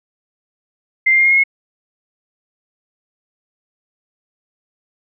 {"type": "tone with pitch steps", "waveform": "sine", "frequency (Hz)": [2087, 2104, 2121, 2138, 2156, 2173], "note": ["C7", "C7", "C7", "C7", "C#7", "C#7"], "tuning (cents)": [-5, 9, 23, 37, -49, -35], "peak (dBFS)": -9, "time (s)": [1.06, 1.438], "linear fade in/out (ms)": 10, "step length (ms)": 63, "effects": []}